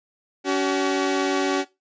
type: tone pair together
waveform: sawtooth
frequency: 283 / 379.3 Hz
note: C#4 / F#4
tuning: +36 / +43 cents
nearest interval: perfect fourth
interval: 507 cents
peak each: -19 / -19 dBFS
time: 0.44-1.65 s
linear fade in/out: 50 ms
effects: noise-tail reverb RT60 0.2 s tail -17 dB re dry + resampled to 16000 Hz